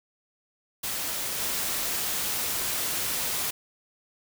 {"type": "noise with level steps", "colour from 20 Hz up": "white", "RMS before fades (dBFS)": [-31, -29], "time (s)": [0.83, 3.51], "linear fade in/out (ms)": 10, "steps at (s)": 1.4, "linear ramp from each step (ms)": 2, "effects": []}